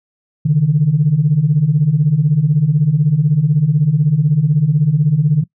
sine beating tone pair, 138.59 / 154.59 Hz, C#3 / D#3, 0 / -11 cents, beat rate 16 Hz, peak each -14 / -11 dBFS, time 0.45-5.44 s, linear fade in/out 10 ms, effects noise-tail reverb RT60 0.1 s tail -21 dB re dry + tanh soft clip ceiling -2 dBFS

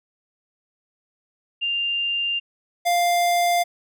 sine / square tone pair in turn, 2794 / 698.5 Hz, F7 / F5, 0 / 0 cents, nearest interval 2 octaves, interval 2400 cents, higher first, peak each -21 / -18 dBFS, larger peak second, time 1.61-2.4 / 2.85-3.64 s, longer neither, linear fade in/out 20 ms, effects none

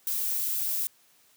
violet noise, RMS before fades -29 dBFS, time 0.07-0.87 s, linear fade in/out 0 ms, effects white hiss -62 dBFS RMS until 1.36 s + high-pass 80 Hz 12 dB/octave

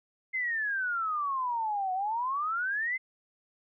sine exponential two-way sweep, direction down then up, 2098 to 732 to 2098 Hz, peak -28 dBFS, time 0.33-2.98 s, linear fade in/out 20 ms, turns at 1.93 s, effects none

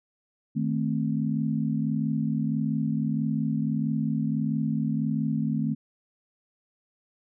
sine chord, A diminished, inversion second, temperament equal, 155.56 / 220 / 261.6 Hz, Eb3 / A3 / C4, 0 / 0 / 0 cents, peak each -28 / -27 / -30 dBFS, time 0.55-5.75 s, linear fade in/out 20 ms, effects none

